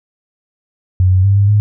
sine tone with pitch steps, 92.3 / 93.2 / 99.1 / 100.5 / 104.2 Hz, F#2 / F#2 / G2 / G2 / G#2, -4 / +13 / +19 / +44 / +6 cents, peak -7 dBFS, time 1-1.6 s, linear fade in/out 0 ms, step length 120 ms, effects none

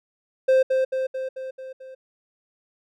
triangle tone with echo, 523.3 Hz, C5, in tune, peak -12 dBFS, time 0.48-0.63 s, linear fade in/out 10 ms, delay 220 ms, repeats 6, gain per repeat -4 dB, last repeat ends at 1.95 s, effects none

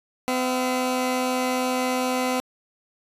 15% pulse tone pair together, 254.3 / 679 Hz, C4 / F5, -49 / -49 cents, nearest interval octave + perfect fourth, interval 1700 cents, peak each -16 / -27 dBFS, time 0.28-2.4 s, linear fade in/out 0 ms, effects resampled to 32000 Hz

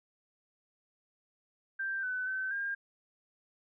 sine tone with pitch steps, 1574 / 1506 / 1533 / 1608 Hz, G6 / F#6 / G6 / G6, +7 / +30 / -39 / +44 cents, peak -32 dBFS, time 1.79-2.75 s, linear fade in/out 10 ms, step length 240 ms, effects none

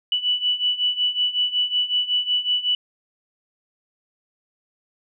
sine beating tone pair, 2960 / 2965.4 Hz, F#7 / F#7, 0 / +3 cents, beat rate 5.4 Hz, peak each -24 / -21 dBFS, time 0.12-2.75 s, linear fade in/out 2 ms, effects none

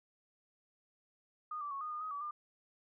sine tone with pitch steps, 1229 / 1164 / 1105 / 1232 / 1218 / 1259 / 1146 / 1201 Hz, D#6 / D6 / C#6 / D#6 / D#6 / D#6 / D6 / D6, -22 / -16 / -6 / -17 / -37 / +20 / -43 / +38 cents, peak -38 dBFS, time 1.51-2.31 s, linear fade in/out 5 ms, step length 100 ms, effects none

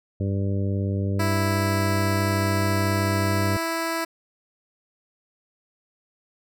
harmonic tone, 98.6 Hz, G2, 11 cents sharp, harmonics 1 / 2 / 3 / 4 / 5 / 6, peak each -23 / -29 / -33 / -35 / -37 / -39 dBFS, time 0.2-3.57 s, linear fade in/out 5 ms
10% pulse tone, 329.6 Hz, E4, in tune, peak -16 dBFS, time 1.19-4.05 s, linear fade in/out 10 ms
effects none

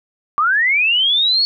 sine linear sweep, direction up, 1133 to 4431 Hz, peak -12 dBFS, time 0.38-1.45 s, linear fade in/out 0 ms, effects none

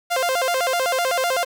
sawtooth tone with vibrato, 604 Hz, D5, 48 cents sharp, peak -15 dBFS, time 0.1-1.45 s, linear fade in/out 20 ms, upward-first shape square, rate 7.9 Hz, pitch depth 250 cents each way, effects 8-bit

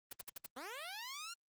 white noise bursts, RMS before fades -45 dBFS, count 5, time 0.11-0.463 s, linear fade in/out 5 ms, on 21 ms, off 62 ms
10% pulse linear sweep, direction up, 228.9 to 1424 Hz, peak -36 dBFS, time 0.56-1.34 s, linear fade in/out 10 ms
effects Opus 24 kbps

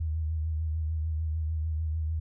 sine tone with vibrato, 79 Hz, D#2, 27 cents sharp, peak -27 dBFS, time 0-2.2 s, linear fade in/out 10 ms, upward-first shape triangle, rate 6.7 Hz, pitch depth 57 cents each way, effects none

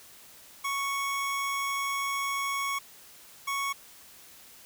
25% pulse tone bursts at uneven times, 1108.7 Hz, C#6, in tune, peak -25 dBFS, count 2, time 0.64-2.79 / 3.47-3.73 s, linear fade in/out 10 ms, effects white hiss -52 dBFS RMS until 4.65 s

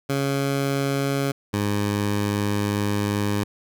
15% pulse tone pair in turn, 138.59 / 102.58 Hz, C#3 / G#2, 0 / -21 cents, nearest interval perfect fourth, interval 521 cents, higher first, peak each -15 dBFS, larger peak neither, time 0.09-1.32 / 1.53-3.44 s, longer second, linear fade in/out 10 ms, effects none

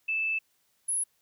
sine tone pair in turn, 2632 / 10528 Hz, E7 / E9, -3 / -3 cents, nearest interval 2 octaves, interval 2400 cents, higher second, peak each -26 dBFS, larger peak neither, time 0.08-0.39 / 0.88-1.04 s, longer first, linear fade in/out 10 ms, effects white hiss -71 dBFS RMS until 1.21 s

